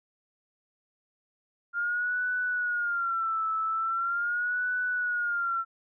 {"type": "tone with vibrato", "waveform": "sine", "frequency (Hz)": 1396.9, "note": "F6", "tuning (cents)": 0, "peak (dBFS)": -26, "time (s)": [1.73, 5.65], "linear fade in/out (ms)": 50, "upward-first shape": "sine", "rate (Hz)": 0.41, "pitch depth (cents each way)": 110, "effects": []}